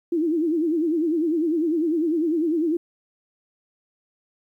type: tone with vibrato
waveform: sine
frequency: 323.7 Hz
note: E4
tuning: 31 cents flat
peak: -19 dBFS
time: 0.12-2.77 s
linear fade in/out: 5 ms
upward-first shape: sine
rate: 10 Hz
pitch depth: 130 cents each way
effects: 10-bit